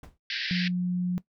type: noise with exponential decay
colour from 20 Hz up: brown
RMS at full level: -36 dBFS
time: 0.03-0.18 s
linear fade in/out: 5 ms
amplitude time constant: 31 ms
type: band-pass noise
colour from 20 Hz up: pink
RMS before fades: -32 dBFS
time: 0.3-0.68 s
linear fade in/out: 2 ms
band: 1600 to 5200 Hz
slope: 96 dB/octave
type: tone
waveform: sine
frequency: 179.3 Hz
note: F3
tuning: 46 cents sharp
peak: -24 dBFS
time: 0.51-1.18 s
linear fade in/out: 0 ms
effects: noise-tail reverb RT60 0.1 s tail -17 dB re dry